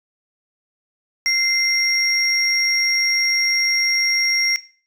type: tone pair together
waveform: sine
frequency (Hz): 2089 / 5583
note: C7 / F8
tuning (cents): -3 / -1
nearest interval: octave + perfect fourth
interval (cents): 1702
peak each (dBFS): -17 / -17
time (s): 1.26-4.56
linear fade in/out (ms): 0
effects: noise-tail reverb RT60 0.4 s tail -17 dB re dry + tanh soft clip ceiling -10 dBFS